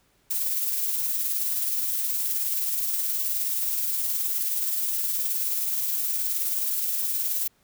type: noise with tremolo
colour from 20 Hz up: violet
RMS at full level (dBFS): -25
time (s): 0.3-7.48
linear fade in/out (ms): 10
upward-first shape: triangle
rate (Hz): 19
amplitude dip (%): 35
effects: pink hiss -65 dBFS RMS until 7.63 s